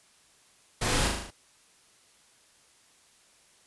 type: noise with echo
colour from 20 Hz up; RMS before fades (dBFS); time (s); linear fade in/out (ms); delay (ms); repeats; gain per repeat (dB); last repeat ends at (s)
pink; -28; 0.81-1.08; 10; 38; 6; -3; 1.308
effects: white hiss -61 dBFS RMS until 3.66 s + resampled to 24000 Hz